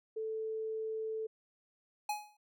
sine tone, 440 Hz, A4, in tune, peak -35 dBFS, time 0.16-1.27 s, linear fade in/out 10 ms
square tone with exponential decay, 839 Hz, G#5, 17 cents sharp, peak -31 dBFS, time 2.09-2.37 s, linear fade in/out 5 ms, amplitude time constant 60 ms
effects none

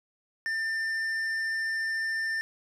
sine tone with tanh clipping, 1793 Hz, A6, 32 cents sharp, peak -29 dBFS, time 0.46-2.41 s, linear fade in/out 0 ms, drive 8 dB, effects none

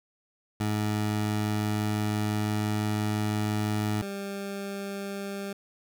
20% pulse tone pair in turn, 105.9 / 198.53 Hz, G#2 / G3, +34 / +22 cents, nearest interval major seventh, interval 1088 cents, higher second, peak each -21 / -28 dBFS, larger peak first, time 0.6-4.02 / 4.02-5.53 s, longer first, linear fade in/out 5 ms, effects none

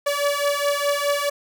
sawtooth beating tone pair, 571 / 575.8 Hz, D5 / D5, -49 / -34 cents, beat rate 4.8 Hz, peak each -19 dBFS, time 0.06-1.3 s, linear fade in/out 10 ms, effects none

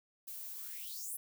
violet noise with high-pass filter sweep, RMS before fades -44 dBFS, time 0.27-1.17 s, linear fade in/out 10 ms, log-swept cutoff 270 to 11000 Hz, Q 5.3, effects none

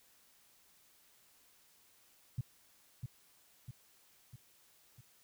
sine tone with echo, 123.47 Hz, B2, in tune, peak -32 dBFS, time 2.38-2.41 s, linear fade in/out 5 ms, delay 650 ms, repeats 4, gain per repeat -5 dB, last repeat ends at 5.01 s, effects white hiss -67 dBFS RMS until 5.23 s

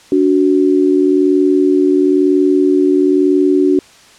sine tone pair together, 289 / 370 Hz, D4 / F#4, -28 / 0 cents, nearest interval major third, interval 428 cents, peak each -11 dBFS, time 0.12-3.79 s, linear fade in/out 2 ms, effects white hiss -43 dBFS RMS until 4.18 s + low-pass 7000 Hz 12 dB/octave

